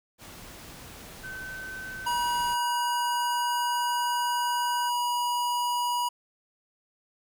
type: noise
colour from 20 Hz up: pink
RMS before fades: -45 dBFS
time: 0.18-2.57 s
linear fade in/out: 50 ms
type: tone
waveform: sine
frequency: 1531 Hz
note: G6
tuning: 41 cents flat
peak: -36 dBFS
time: 1.23-4.9 s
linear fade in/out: 20 ms
type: tone with pitch glide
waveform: square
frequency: 962 to 968.7 Hz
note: B5 to B5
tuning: -46 to -34 cents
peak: -26 dBFS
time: 2.06-6.09 s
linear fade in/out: 10 ms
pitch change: +12 cents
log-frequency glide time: 2.46-5.73 s
effects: none